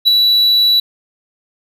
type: tone with ADSR envelope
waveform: triangle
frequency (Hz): 3937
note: B7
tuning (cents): -6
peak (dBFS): -3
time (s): 0.05-0.8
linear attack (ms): 29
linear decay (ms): 8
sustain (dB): -4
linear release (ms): 5
effects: none